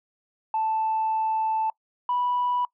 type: tone pair in turn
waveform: sine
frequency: 880 / 982.9 Hz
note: A5 / B5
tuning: 0 / -9 cents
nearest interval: major second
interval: 191 cents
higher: second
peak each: -21 dBFS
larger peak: neither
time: 0.54-1.7 / 2.09-2.65 s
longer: first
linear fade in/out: 2 ms
effects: noise-tail reverb RT60 0.1 s tail -23 dB re dry + tanh soft clip ceiling -18 dBFS